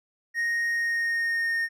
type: tone with pitch glide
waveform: triangle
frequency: 1864.7 to 1839 Hz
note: A#6 to A#6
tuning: 0 to -24 cents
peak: -22 dBFS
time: 0.34-1.69 s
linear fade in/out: 50 ms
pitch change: -24 cents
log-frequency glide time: 0.7-1.57 s
effects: none